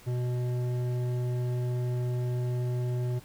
sine tone with hard clipping, 123.47 Hz, B2, in tune, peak -29 dBFS, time 0.06-3.2 s, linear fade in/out 20 ms, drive 10 dB, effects pink hiss -54 dBFS RMS until 3.24 s

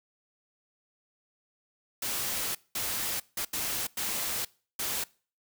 white noise bursts at uneven times, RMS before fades -32 dBFS, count 6, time 2.02-2.55 / 2.75-3.2 / 3.37-3.45 / 3.53-3.87 / 3.97-4.45 / 4.79-5.04 s, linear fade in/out 5 ms, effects noise-tail reverb RT60 0.4 s tail -23 dB re dry

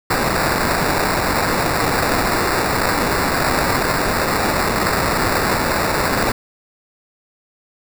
white noise with sample-and-hold, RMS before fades -18 dBFS, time 0.1-6.32 s, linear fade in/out 5 ms, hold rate 3150 Hz, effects none

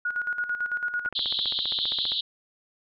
sine tone with tremolo, 1449 Hz, F#6, 37 cents flat, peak -24 dBFS, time 0.05-1.09 s, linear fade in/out 5 ms, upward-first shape square, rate 9 Hz, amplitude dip 65%
click train, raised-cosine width 0.5 ms, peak -23 dBFS, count 17, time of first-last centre 1.06-2.12 s, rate 15.1 Hz
white band-pass noise, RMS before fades -28 dBFS, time 1.15-2.21 s, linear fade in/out 5 ms, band 3200 to 4100 Hz, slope 96 dB/octave
effects none

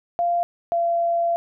sine tone pair in turn, 693 / 682.3 Hz, F5 / F5, -14 / -41 cents, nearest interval unison, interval 27 cents, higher first, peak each -18 dBFS, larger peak neither, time 0.19-0.43 / 0.72-1.36 s, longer second, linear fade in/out 0 ms, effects none

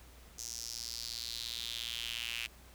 sawtooth tone with high-pass filter sweep, 117.1 Hz, A#2, 8 cents sharp, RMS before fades -41 dBFS, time 0.38-2.47 s, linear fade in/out 10 ms, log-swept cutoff 6100 to 2600 Hz, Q 4.2, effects added 60 Hz sine -56 dBFS peak until 2.74 s + pink hiss -59 dBFS RMS until 2.74 s

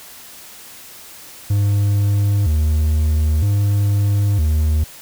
triangle tone with vibrato, 88.4 Hz, F2, 22 cents sharp, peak -11 dBFS, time 1.5-4.84 s, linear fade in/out 5 ms, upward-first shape square, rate 0.52 Hz, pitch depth 240 cents each way, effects white hiss -39 dBFS RMS until 5.01 s

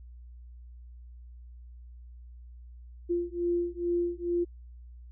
sine beating tone pair, 346.1 / 348.4 Hz, F4 / F4, -16 / -4 cents, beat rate 2.3 Hz, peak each -30 dBFS, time 3.09-4.45 s, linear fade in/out 20 ms, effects added 60 Hz sine -45 dBFS peak until 5.11 s

